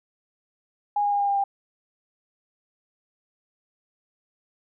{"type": "tone with pitch steps", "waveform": "sine", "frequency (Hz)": [823, 817.3, 811.7, 806.1, 800.5, 795], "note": ["G#5", "G#5", "G#5", "G5", "G5", "G5"], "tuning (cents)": [-16, -28, -40, 48, 36, 24], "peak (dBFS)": -20, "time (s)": [0.96, 1.44], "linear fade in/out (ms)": 5, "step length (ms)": 80, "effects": []}